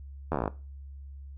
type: slowing click train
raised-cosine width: 1 ms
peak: -14 dBFS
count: 11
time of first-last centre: 0.32-0.478 s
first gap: 12 ms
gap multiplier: 1.06
effects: noise-tail reverb RT60 0.3 s tail -18 dB re dry + added 69 Hz sine -41 dBFS peak until 1.37 s